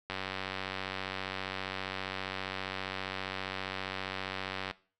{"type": "click train", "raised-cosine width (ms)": 0.3, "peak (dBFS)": -19, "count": 439, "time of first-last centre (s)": [0.1, 4.711], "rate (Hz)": 95, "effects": ["noise-tail reverb RT60 0.4 s tail -20 dB re dry"]}